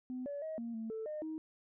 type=tone with pitch steps; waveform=sine; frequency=253.5 / 572 / 633 / 232.9 / 223.6 / 442 / 609 / 315.3 Hz; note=B3 / D5 / D#5 / A#3 / A3 / A4 / D#5 / D#4; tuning=+45 / -46 / +30 / -1 / +28 / +8 / -37 / +23 cents; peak=-37 dBFS; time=0.1-1.38 s; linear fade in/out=0 ms; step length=160 ms; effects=tanh soft clip ceiling -34 dBFS